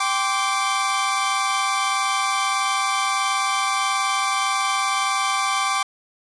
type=chord; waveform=sawtooth; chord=G suspended fourth; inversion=none; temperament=equal with one note detuned; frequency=784 / 1046.5 / 1165.2 Hz; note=G5 / C6 / D6; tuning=0 / 0 / -14 cents; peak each=-22 / -23 / -18 dBFS; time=0-5.83 s; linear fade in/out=5 ms; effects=resampled to 24000 Hz